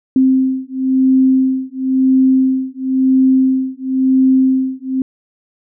sine beating tone pair, 261.6 / 262.57 Hz, C4 / C4, 0 / +6 cents, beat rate 0.97 Hz, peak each -13 dBFS, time 0.16-5.02 s, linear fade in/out 2 ms, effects none

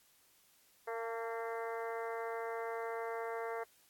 harmonic tone with a mistuned harmonic, 229 Hz, A#3, 31 cents flat, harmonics 2 / 3 / 4 / 5 / 6 / 7 / 8 / 9, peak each -40 / -44 / -46 / -48 / -50 / -51 / -52 / -53 dBFS, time 0.87-3.64 s, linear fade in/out 10 ms, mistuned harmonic 4, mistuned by -26 cents, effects white hiss -68 dBFS RMS until 3.89 s + AAC 64 kbps

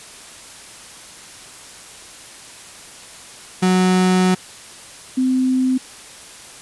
35% pulse / sine tone pair in turn, 184.4 / 257.8 Hz, F#3 / C4, -6 / -26 cents, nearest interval tritone, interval 580 cents, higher second, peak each -11 / -14 dBFS, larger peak first, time 3.62-4.35 / 5.17-5.78 s, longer first, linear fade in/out 10 ms, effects white hiss -39 dBFS RMS until 6.61 s + resampled to 24000 Hz

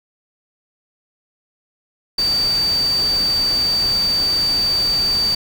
sine tone in noise, 4622 Hz, D8, 28 cents flat, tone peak -15 dBFS, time 2.18-5.35 s, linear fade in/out 5 ms, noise pink, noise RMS -29 dBFS, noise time 2.18-5.35 s, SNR +11 dB, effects none

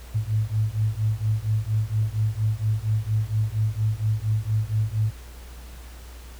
sine beating tone pair, 106.2 / 110.5 Hz, G#2 / A2, +39 / +8 cents, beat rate 4.3 Hz, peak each -24 dBFS, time 0.14-5.11 s, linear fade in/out 20 ms, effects added 60 Hz sine -39 dBFS peak until 6.39 s + pink hiss -48 dBFS RMS until 6.39 s

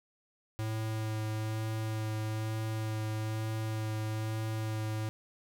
square tone with vibrato, 109.4 Hz, A2, 9 cents flat, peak -33 dBFS, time 0.59-5.09 s, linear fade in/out 0 ms, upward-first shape sine, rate 1.1 Hz, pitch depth 12 cents each way, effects none

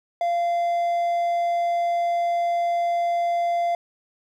triangle tone, 690 Hz, F5, 21 cents flat, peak -18 dBFS, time 0.21-3.75 s, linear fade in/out 2 ms, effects 10-bit

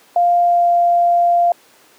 sine tone with pitch glide, 699 to 694.6 Hz, F5 to F5, +1 to -10 cents, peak -10 dBFS, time 0.16-1.52 s, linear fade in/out 2 ms, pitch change -11 cents, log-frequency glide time 0.41-0.68 s, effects pink hiss -49 dBFS RMS until 1.98 s + high-pass 300 Hz 12 dB/octave

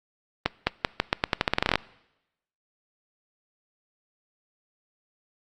accelerating click train, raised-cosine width 0.3 ms, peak -4 dBFS, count 17, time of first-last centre 0.46-1.756 s, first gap 210 ms, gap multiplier 0.85, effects noise-tail reverb RT60 0.9 s tail -22 dB re dry + Opus 32 kbps

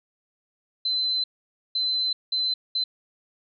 sine tone bursts at uneven times, 4054 Hz, B7, 45 cents sharp, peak -22 dBFS, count 4, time 0.85-1.24 / 1.75-2.13 / 2.32-2.54 / 2.75-2.84 s, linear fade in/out 5 ms, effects none

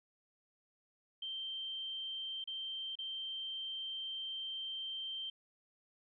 sine tone with dropouts, 3136 Hz, G7, in tune, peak -39 dBFS, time 1.22-5.3 s, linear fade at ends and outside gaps 5 ms, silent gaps 2.441-2.474 / 2.955-2.987 s, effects none

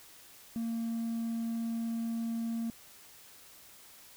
triangle tone, 229.2 Hz, A#3, 29 cents flat, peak -29 dBFS, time 0.56-2.7 s, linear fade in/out 0 ms, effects tanh soft clip ceiling -26 dBFS + white hiss -55 dBFS RMS until 4.16 s

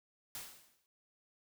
white noise with exponential decay, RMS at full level -42 dBFS, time 0.35-0.86 s, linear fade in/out 1 ms, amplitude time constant 110 ms, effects none

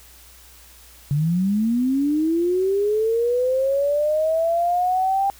sine linear sweep, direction up, 138.59 to 796 Hz, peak -17 dBFS, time 1.11-5.3 s, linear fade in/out 0 ms, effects added 60 Hz sine -50 dBFS peak until 5.39 s + white hiss -48 dBFS RMS until 5.39 s

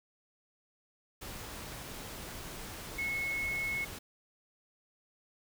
sine tone in noise, 2186 Hz, C#7, 25 cents flat, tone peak -32 dBFS, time 2.98-3.85 s, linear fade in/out 10 ms, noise pink, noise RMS -44 dBFS, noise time 1.21-3.99 s, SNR +9 dB, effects none

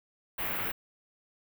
white band-stop noise, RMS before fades -33 dBFS, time 0.38-0.72 s, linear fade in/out 10 ms, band 2600 to 16000 Hz, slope 24 dB/octave, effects none

